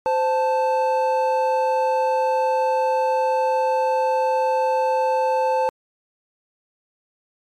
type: tone pair together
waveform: triangle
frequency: 518.9 / 880 Hz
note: C5 / A5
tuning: -14 / 0 cents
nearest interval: major sixth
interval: 914 cents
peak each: -18 dBFS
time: 0.06-5.69 s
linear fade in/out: 0 ms
effects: MP3 64 kbps